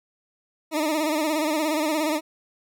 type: tone with vibrato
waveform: 20% pulse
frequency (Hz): 308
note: D#4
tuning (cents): -17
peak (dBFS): -17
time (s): 0.71-2.21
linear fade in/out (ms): 50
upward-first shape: sine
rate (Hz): 17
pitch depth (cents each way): 79
effects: none